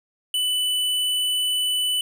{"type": "tone", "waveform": "square", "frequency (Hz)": 2987, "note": "F#7", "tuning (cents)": 16, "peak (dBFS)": -21, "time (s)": [0.34, 2.01], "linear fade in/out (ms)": 2, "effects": ["9-bit"]}